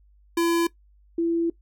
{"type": "tone pair in turn", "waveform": ["square", "sine"], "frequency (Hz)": [337.5, 335.4], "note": ["E4", "E4"], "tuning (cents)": [41, 30], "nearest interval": "unison", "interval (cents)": 11, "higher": "first", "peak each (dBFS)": -20, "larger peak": "neither", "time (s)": [[0.37, 0.67], [1.18, 1.5]], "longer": "second", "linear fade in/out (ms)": 5, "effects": ["noise-tail reverb RT60 0.1 s tail -19 dB re dry", "added 50 Hz sine -54 dBFS peak until 1.61 s"]}